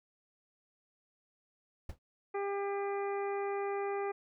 brown noise with exponential decay, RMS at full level -37 dBFS, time 1.89-1.99 s, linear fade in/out 5 ms, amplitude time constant 20 ms
harmonic tone, 399.9 Hz, G4, 35 cents sharp, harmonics 1 / 2 / 3 / 4 / 5 / 6, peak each -34 / -39 / -44 / -51 / -48 / -51 dBFS, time 2.34-4.12 s, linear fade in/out 10 ms
effects none

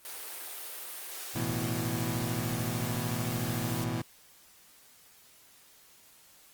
white high-pass noise, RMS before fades -41 dBFS, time 0.05-3.84 s, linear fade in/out 0 ms, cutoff 320 Hz, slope 48 dB/octave
25% pulse chord, A suspended second, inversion none, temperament equal, 110 / 123.47 / 164.81 Hz, A2 / B2 / E3, 0 / 0 / 0 cents, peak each -32 / -30 / -33 dBFS, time 1.35-4.02 s, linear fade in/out 10 ms
effects white hiss -58 dBFS RMS until 6.53 s + Opus 32 kbps

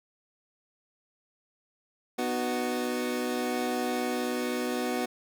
25% pulse chord, B major, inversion none, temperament equal with one note detuned, 246.9 / 306.3 / 370 Hz, B3 / D#4 / F#4, 0 / -27 / 0 cents, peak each -27 / -33 / -29 dBFS, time 2.18-5.06 s, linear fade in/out 10 ms, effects none

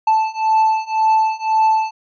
triangle beating tone pair, 877 / 878.9 Hz, A5 / A5, -6 / -2 cents, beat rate 1.9 Hz, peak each -15 / -14 dBFS, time 0.07-1.91 s, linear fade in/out 5 ms, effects resampled to 16000 Hz

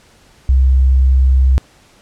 sine tone, 65.41 Hz, C2, in tune, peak -7 dBFS, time 0.49-1.58 s, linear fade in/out 0 ms, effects pink hiss -48 dBFS RMS until 2.01 s + low-pass 9000 Hz 12 dB/octave

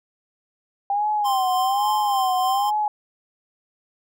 sine tone with vibrato, 792 Hz, G5, 18 cents sharp, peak -19 dBFS, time 0.9-2.88 s, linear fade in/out 2 ms, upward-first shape sine, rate 1.2 Hz, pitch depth 120 cents each way
square tone with tremolo, 1046.5 Hz, C6, in tune, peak -23 dBFS, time 1.24-2.71 s, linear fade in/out 20 ms, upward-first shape triangle, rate 3.4 Hz, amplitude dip 35%
effects none

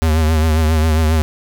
square tone with vibrato, 79 Hz, D#2, 27 cents sharp, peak -12 dBFS, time 0.02-1.22 s, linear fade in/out 0 ms, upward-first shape triangle, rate 7.4 Hz, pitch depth 65 cents each way, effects none

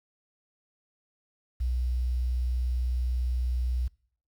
sine tone with quantisation, 61.8 Hz, B1, 2 cents sharp, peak -25 dBFS, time 1.6-3.88 s, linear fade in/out 10 ms, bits 9, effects noise-tail reverb RT60 0.6 s tail -25 dB re dry

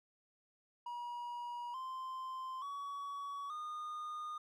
triangle tone with pitch steps, 960 / 1040.9 / 1128.5 / 1223.6 Hz, B5 / C6 / C#6 / D#6, -49 / -9 / +31 / -29 cents, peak -39 dBFS, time 0.86-4.38 s, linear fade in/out 5 ms, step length 880 ms, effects none

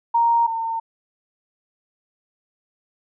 sine tone pair in turn, 932.3 / 908.4 Hz, A#5 / A#5, 0 / -45 cents, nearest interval unison, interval 45 cents, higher first, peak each -14 / -22 dBFS, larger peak first, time 0.14-0.47 / 0.47-0.8 s, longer neither, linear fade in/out 10 ms, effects none

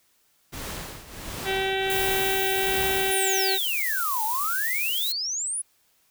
pink noise with tremolo, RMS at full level -33 dBFS, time 0.52-3.14 s, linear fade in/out 20 ms, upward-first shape triangle, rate 1.4 Hz, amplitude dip 80%
harmonic tone, 384.8 Hz, G4, 32 cents flat, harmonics 1 / 2 / 4 / 5 / 6 / 7 / 8 / 9 / 10, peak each -27 / -30 / -33 / -34 / -35 / -35 / -36 / -37 / -37 dBFS, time 1.44-3.59 s, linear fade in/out 50 ms
violet noise, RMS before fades -29 dBFS, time 1.9-5.12 s, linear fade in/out 0 ms
sine exponential two-way sweep, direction down then up, 10548 to 841 to 10548 Hz, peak -26 dBFS, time 3.11-5.62 s, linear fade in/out 10 ms, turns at 4.24 s
effects white hiss -65 dBFS RMS until 6.1 s

